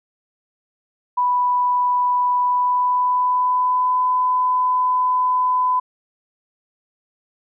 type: tone with pitch glide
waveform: sine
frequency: 987.8 to 1005.6 Hz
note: B5 to B5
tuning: 0 to +31 cents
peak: -15 dBFS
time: 1.17-5.8 s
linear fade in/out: 10 ms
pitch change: +31 cents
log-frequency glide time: 2.41-4 s
effects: none